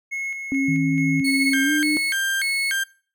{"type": "tone with tremolo", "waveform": "triangle", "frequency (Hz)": 2176, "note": "C#7", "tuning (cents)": -33, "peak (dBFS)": -23, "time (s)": [0.11, 1.79], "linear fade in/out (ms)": 20, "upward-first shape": "square", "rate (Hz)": 2.3, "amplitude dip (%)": 40}
{"type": "tone with pitch glide", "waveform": "sine", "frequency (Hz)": [271.7, 299.7], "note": ["C#4", "D4"], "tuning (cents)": [-35, 35], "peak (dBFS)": -19, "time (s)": [0.52, 1.97], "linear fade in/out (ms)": 0, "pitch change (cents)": 170, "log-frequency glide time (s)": [1.63, 1.72]}
{"type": "tone", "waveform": "sine", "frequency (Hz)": 158, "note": "D#3", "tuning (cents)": 27, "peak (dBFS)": -22, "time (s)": [0.68, 1.21], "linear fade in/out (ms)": 5}
{"type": "tone with vibrato", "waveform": "35% pulse", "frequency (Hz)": 1864.7, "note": "A#6", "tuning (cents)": 0, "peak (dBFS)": -19, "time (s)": [1.24, 2.84], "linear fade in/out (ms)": 10, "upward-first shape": "square", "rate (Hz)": 1.7, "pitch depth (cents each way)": 280}
{"effects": ["noise-tail reverb RT60 0.4 s tail -21 dB re dry"]}